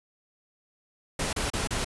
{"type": "noise bursts", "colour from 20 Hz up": "pink", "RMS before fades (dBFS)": -29, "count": 4, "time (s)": [1.19, 1.846], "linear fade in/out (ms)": 5, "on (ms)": 140, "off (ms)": 32, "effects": ["resampled to 24000 Hz"]}